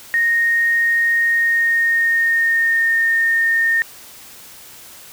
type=tone with pitch glide; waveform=sine; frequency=1857 to 1830.4 Hz; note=A#6 to A#6; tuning=-7 to -32 cents; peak=-13 dBFS; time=0.14-3.82 s; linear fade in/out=0 ms; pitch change=-25 cents; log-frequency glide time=1.26-2.98 s; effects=white hiss -40 dBFS RMS until 5.12 s